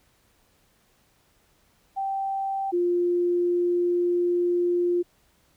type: tone pair in turn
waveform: sine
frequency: 780 / 351.2 Hz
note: G5 / F4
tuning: -9 / +10 cents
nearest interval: octave + major second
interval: 1381 cents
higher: first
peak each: -25 / -20 dBFS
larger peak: second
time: 1.96-2.72 / 2.72-5.03 s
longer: second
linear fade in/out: 20 ms
effects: pink hiss -64 dBFS RMS until 5.56 s